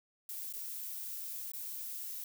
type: noise with dropouts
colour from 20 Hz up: violet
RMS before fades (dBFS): -42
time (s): 0.29-2.24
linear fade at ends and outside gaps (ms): 2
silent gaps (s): 0.527-0.536 / 1.518-1.535
effects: none